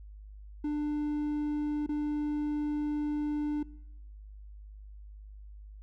triangle tone with dropouts, 297.1 Hz, D4, 20 cents sharp, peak -27 dBFS, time 0.64-3.63 s, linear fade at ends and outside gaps 5 ms, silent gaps 1.864-1.89 s, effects noise-tail reverb RT60 0.9 s tail -23 dB re dry + added 51 Hz sine -45 dBFS peak until 5.82 s

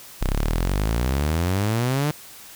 sawtooth exponential sweep, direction up, 30.87 to 153.7 Hz, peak -16 dBFS, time 0.21-2.11 s, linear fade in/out 0 ms, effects white hiss -43 dBFS RMS until 2.55 s

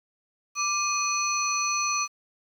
sine tone cluster, 1178 / 2495 / 4260 / 5990 Hz, D6 / D#7 / C8 / F#8, +5 / +4 / +30 / +20 cents, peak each -28 / -30 / -34 / -28 dBFS, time 0.55-2.08 s, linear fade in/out 50 ms, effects 9-bit

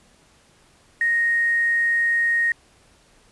sine tone with quantisation, 1864.7 Hz, A#6, in tune, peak -17 dBFS, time 1.01-2.52 s, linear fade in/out 2 ms, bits 7, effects pink hiss -56 dBFS RMS until 3.31 s + resampled to 24000 Hz

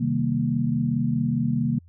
sine chord, C minor seventh, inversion none, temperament equal, 130.81 / 155.56 / 196 / 233.1 Hz, C3 / Eb3 / G3 / Bb3, 0 / 0 / 0 / 0 cents, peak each -26 / -27 / -30 / -24 dBFS, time 0-1.79 s, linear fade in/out 10 ms, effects added 85 Hz sine -48 dBFS peak until 1.88 s

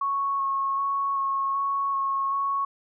sine tone with vibrato, 1100 Hz, C#6, 14 cents flat, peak -23 dBFS, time 0.01-2.65 s, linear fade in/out 5 ms, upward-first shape square, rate 1.3 Hz, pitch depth 11 cents each way, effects none

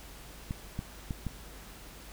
clicks, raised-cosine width 5 ms, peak -21 dBFS, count 4, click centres 0.509 / 0.791 / 1.108 / 1.267 s, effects added 50 Hz sine -50 dBFS peak until 2.12 s + pink hiss -50 dBFS RMS until 2.12 s

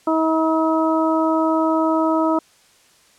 harmonic tone, 320 Hz, D#4, 49 cents sharp, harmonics 1 / 2 / 3 / 4, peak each -18 / -21 / -23 / -24 dBFS, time 0.07-2.39 s, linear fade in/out 5 ms, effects white hiss -54 dBFS RMS until 3.18 s + low-pass 9000 Hz 12 dB/octave

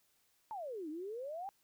sine exponential two-way sweep, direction down then up, 914 to 295.5 to 816 Hz, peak -40 dBFS, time 0.51-1.49 s, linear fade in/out 0 ms, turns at 0.89 s, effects white hiss -74 dBFS RMS until 1.63 s

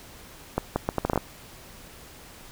accelerating click train, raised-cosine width 1 ms, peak -9 dBFS, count 9, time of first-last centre 0.58-1.176 s, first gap 180 ms, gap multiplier 0.72, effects pink hiss -47 dBFS RMS until 2.51 s

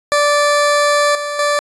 20% pulse tone with level steps, 584 Hz, D5, 10 cents flat, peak -6 / -15 / -8 dBFS, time 0.12-1.59 s, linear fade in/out 0 ms, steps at 1.15 / 1.39 s, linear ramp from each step 2 ms, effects resampled to 24000 Hz

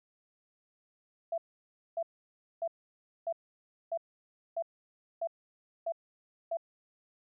sine tone bursts, 668 Hz, E5, 23 cents sharp, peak -30 dBFS, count 9, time 1.32-6.571 s, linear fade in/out 5 ms, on 59 ms, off 590 ms, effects none

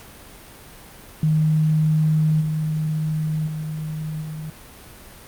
sine tone with level steps, 155.56 Hz, D#3, in tune, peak -15 / -20 / -25 / -28 dBFS, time 1.23-4.5 s, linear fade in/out 2 ms, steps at 2.4 / 3.46 / 4.21 s, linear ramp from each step 20 ms, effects pink hiss -43 dBFS RMS until 5.27 s + Opus 48 kbps

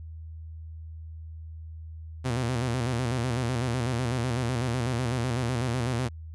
sawtooth tone with vibrato, 122.7 Hz, B2, 11 cents flat, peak -22 dBFS, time 2.24-6.09 s, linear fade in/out 20 ms, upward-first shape square, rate 8 Hz, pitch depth 85 cents each way, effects added 80 Hz sine -38 dBFS peak until 6.34 s + resampled to 24000 Hz

